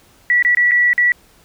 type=tone with dropouts; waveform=sine; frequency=1947 Hz; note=B6; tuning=25 cents flat; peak=-10 dBFS; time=0.3-1.12 s; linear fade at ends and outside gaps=1 ms; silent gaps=0.425-0.449 / 0.549-0.571 / 0.711-0.717 / 0.932-0.979 s; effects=pink hiss -51 dBFS RMS until 1.44 s